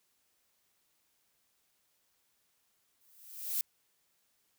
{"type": "noise with exponential growth", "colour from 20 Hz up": "violet", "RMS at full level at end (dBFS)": -30, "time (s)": [3.01, 3.61], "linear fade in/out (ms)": 1, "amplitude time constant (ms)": 130, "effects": ["white hiss -75 dBFS RMS until 4.58 s"]}